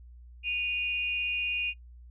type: tone pair together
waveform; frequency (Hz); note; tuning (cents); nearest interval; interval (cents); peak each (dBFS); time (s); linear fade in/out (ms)
sine; 2471 / 2794; D#7 / F7; -13 / 0; major second; 213; -29 / -32; 0.43-1.74; 50
effects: noise-tail reverb RT60 0.1 s tail -25 dB re dry + added 60 Hz sine -47 dBFS peak until 2.1 s